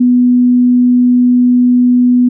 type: tone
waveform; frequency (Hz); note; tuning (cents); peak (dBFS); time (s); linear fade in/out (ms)
sine; 246.9; B3; 0; -5; 0-2.29; 10
effects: none